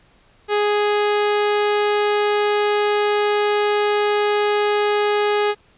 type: tone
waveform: sawtooth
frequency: 415.3 Hz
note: G#4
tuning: in tune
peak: -12 dBFS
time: 0.48-5.55 s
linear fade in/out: 50 ms
effects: pink hiss -55 dBFS RMS until 5.77 s + resampled to 8000 Hz